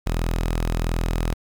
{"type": "tone", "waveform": "sawtooth", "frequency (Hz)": 41.45, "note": "E1", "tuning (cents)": 10, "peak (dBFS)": -17, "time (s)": [0.06, 1.34], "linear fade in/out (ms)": 10, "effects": ["8-bit"]}